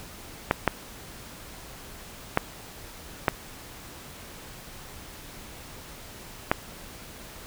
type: clicks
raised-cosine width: 0.5 ms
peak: -4 dBFS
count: 5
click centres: 0.511 / 0.677 / 2.374 / 3.282 / 6.515 s
effects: pink hiss -44 dBFS RMS until 7.46 s